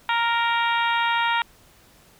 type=harmonic tone; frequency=466.2 Hz; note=A#4; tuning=in tune; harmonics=2 / 3 / 4 / 5 / 6 / 7 / 8; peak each=-22 / -26 / -28 / -30 / -32 / -33 / -34 dBFS; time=0.09-1.42 s; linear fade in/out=2 ms; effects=pink hiss -54 dBFS RMS until 2.19 s